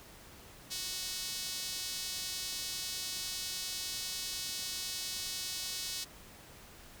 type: tone with high-pass filter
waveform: sawtooth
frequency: 370 Hz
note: F#4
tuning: in tune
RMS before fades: -39 dBFS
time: 0.7-6.05 s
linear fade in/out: 20 ms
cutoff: 4400 Hz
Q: 1.5
effects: pink hiss -54 dBFS RMS until 7 s